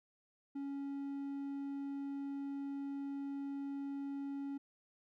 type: tone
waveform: triangle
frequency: 278.7 Hz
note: C#4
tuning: 9 cents sharp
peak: -37 dBFS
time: 0.55-4.58 s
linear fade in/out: 10 ms
effects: none